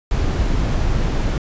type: noise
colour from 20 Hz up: brown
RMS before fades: -18 dBFS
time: 0.11-1.38 s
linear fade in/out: 2 ms
effects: resampled to 16000 Hz